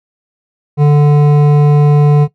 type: tone with hard clipping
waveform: sine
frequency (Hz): 146.83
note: D3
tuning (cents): 0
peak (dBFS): -6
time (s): 0.77-2.28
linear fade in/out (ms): 50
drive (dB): 11
effects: noise-tail reverb RT60 0.1 s tail -17 dB re dry